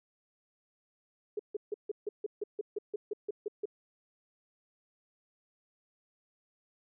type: tone bursts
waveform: sine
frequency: 416.2 Hz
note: G#4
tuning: 4 cents sharp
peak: -31 dBFS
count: 14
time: 1.37-3.656 s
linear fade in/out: 5 ms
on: 24 ms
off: 150 ms
effects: none